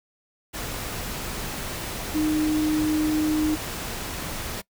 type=tone in noise; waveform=sine; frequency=307.6 Hz; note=D#4; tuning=20 cents flat; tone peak=-20 dBFS; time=2.14-3.56 s; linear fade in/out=20 ms; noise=pink; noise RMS=-32 dBFS; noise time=0.53-4.62 s; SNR=+9 dB; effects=noise-tail reverb RT60 0.1 s tail -22 dB re dry